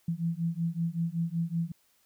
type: beating tone pair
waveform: sine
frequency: 164.81 / 170.11 Hz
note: E3 / F3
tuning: 0 / -45 cents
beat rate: 5.3 Hz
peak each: -31 dBFS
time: 0.08-1.72 s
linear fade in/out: 5 ms
effects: white hiss -68 dBFS RMS until 2.05 s